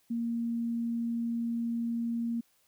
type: tone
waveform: sine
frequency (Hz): 233.1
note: A#3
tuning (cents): 0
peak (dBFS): -29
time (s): 0.1-2.41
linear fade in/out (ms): 10
effects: white hiss -69 dBFS RMS until 2.67 s